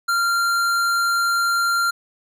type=tone with tanh clipping; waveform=sine; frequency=1385 Hz; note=F6; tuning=15 cents flat; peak=-19 dBFS; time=0.08-1.91 s; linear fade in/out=10 ms; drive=18 dB; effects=none